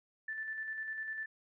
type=tone with tremolo; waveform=sine; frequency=1760 Hz; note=A6; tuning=in tune; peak=-36 dBFS; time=0.28-1.26 s; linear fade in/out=5 ms; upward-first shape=square; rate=10 Hz; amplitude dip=35%; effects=none